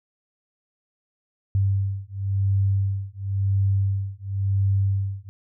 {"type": "beating tone pair", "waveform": "sine", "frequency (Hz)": [97.6, 98.55], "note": ["G2", "G2"], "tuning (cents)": [-7, 10], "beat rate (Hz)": 0.95, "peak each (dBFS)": -23, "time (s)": [1.55, 5.29], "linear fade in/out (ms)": 0, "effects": []}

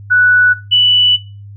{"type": "tone pair in turn", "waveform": "sine", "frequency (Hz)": [1480, 2966], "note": ["F#6", "F#7"], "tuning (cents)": [0, 4], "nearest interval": "octave", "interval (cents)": 1204, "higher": "second", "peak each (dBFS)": -6, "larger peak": "neither", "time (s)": [[0.1, 0.54], [0.71, 1.17]], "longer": "second", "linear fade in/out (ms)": 20, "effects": ["noise-tail reverb RT60 0.3 s tail -17 dB re dry", "added 101 Hz sine -30 dBFS peak until 1.56 s"]}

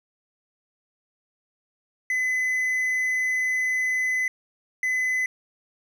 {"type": "tone bursts at uneven times", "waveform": "triangle", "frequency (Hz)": 2019, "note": "B6", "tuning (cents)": 38, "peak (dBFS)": -20, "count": 2, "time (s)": [[2.1, 4.28], [4.83, 5.26]], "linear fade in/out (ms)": 2, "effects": []}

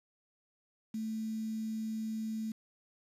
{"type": "tone with quantisation", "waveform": "sine", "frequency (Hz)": 220, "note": "A3", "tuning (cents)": 0, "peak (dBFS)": -34, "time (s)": [0.94, 2.52], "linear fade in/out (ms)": 5, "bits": 9, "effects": ["resampled to 32000 Hz"]}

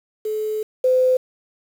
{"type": "tone pair in turn", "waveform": "sine", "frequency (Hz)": [430, 511.4], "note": ["A4", "C5"], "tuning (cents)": [-40, -40], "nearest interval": "minor third", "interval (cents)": 300, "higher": "second", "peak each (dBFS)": [-21, -13], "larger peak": "second", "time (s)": [[0.25, 0.63], [0.84, 1.17]], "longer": "first", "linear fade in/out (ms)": 5, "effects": ["7-bit"]}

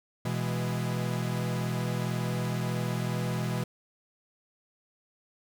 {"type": "chord", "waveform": "45% pulse", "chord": "E major", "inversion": "second", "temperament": "equal with one note detuned", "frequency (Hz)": [123.04, 164.81, 207.7], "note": ["B2", "E3", "G#3"], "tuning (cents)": [-6, 0, 0], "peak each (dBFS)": [-31, -33, -36], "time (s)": [0.25, 3.64], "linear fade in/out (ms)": 5, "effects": []}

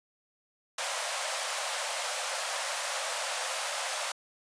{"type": "high-pass noise", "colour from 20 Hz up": "pink", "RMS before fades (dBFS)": -33, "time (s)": [0.78, 4.12], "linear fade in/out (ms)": 5, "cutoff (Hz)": 520, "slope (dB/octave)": 96, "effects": ["resampled to 22050 Hz"]}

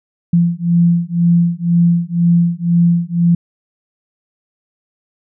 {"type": "beating tone pair", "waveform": "sine", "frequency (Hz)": [170.4, 172.4], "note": ["F3", "F3"], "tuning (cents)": [-42, -22], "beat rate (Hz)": 2, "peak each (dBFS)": -13, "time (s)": [0.33, 3.35], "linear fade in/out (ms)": 5, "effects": []}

